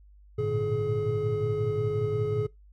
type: tone cluster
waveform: triangle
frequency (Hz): 102.8 / 114.2 / 119.7 / 149 / 422.6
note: G#2 / A#2 / A#2 / D3 / G#4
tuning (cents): -17 / -35 / +46 / +25 / +30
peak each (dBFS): -32 / -31 / -34 / -33 / -25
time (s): 0.38-2.47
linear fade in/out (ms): 10
effects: noise-tail reverb RT60 0.2 s tail -23 dB re dry + added 50 Hz sine -51 dBFS peak until 2.72 s